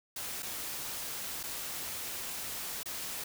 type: noise with dropouts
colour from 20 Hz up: white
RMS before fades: -39 dBFS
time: 0.16-3.24 s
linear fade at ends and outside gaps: 5 ms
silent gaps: 0.424-0.428 / 1.431-1.436 / 2.832-2.857 s
effects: none